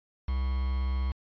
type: tone with quantisation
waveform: triangle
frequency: 65.41 Hz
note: C2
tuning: in tune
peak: -24 dBFS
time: 0.28-1.12 s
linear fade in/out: 5 ms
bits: 7
effects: resampled to 11025 Hz